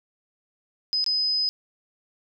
sine tone with dropouts, 5030 Hz, D#8, 18 cents sharp, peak -21 dBFS, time 0.93-1.49 s, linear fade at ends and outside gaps 0 ms, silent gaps 1.042-1.063 s, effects none

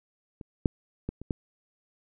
clicks, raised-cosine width 3 ms, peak -28 / -9 / -18 / -27 / -15 dBFS, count 5, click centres 0.412 / 0.658 / 1.09 / 1.216 / 1.308 s, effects none

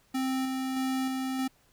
square tone with tremolo, 262.2 Hz, C4, 4 cents sharp, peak -28 dBFS, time 0.14-1.48 s, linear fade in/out 10 ms, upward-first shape square, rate 1.6 Hz, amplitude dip 25%, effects pink hiss -65 dBFS RMS until 1.72 s

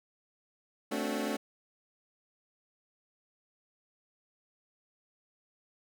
25% pulse chord, D dominant seventh, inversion second, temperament equal with one note detuned, 220 / 261.6 / 289.1 / 370 Hz, A3 / C4 / D4 / F#4, 0 / 0 / -27 / 0 cents, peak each -32 / -35 / -32 / -37 dBFS, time 0.91-1.37 s, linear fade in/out 10 ms, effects none

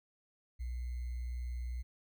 sine tone with sample-and-hold, 61 Hz, B1, 21 cents flat, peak -36 dBFS, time 0.59-1.83 s, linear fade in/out 20 ms, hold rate 2100 Hz, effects none

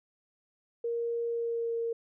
sine tone with pitch glide, 467.9 to 462.3 Hz, A#4 to A#4, +6 to -14 cents, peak -29 dBFS, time 0.84-1.93 s, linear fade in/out 5 ms, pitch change -20 cents, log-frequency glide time 1.26-1.76 s, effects none

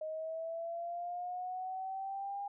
sine linear sweep, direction up, 622 to 809 Hz, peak -37 dBFS, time 0.01-2.48 s, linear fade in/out 5 ms, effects none

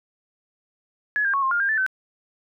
sine tone with pitch steps, 1694 / 1600 / 1105 / 1062 / 1411 / 1602 / 1756 / 1530 Hz, G#6 / G6 / C#6 / C6 / F6 / G6 / A6 / G6, +34 / +35 / -6 / +25 / +17 / +37 / -4 / -42 cents, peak -19 dBFS, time 1.16-1.864 s, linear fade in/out 0 ms, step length 88 ms, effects none

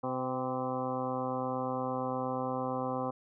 harmonic tone with a mistuned harmonic, 128.6 Hz, C3, 30 cents flat, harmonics 1 / 2 / 3 / 4 / 5 / 6 / 7 / 8 / 9 / 10, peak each -42 / -37 / -45 / -36 / -47 / -38 / -50 / -40 / -43 / -48 dBFS, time 0.03-3.11 s, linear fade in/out 10 ms, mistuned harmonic 6, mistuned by +16 cents, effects none

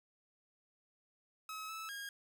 sawtooth tone with pitch steps, 1282 / 1307 / 1629 Hz, E6 / E6 / G#6, -49 / -15 / -34 cents, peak -39 dBFS, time 1.49-2.09 s, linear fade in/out 2 ms, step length 200 ms, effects none

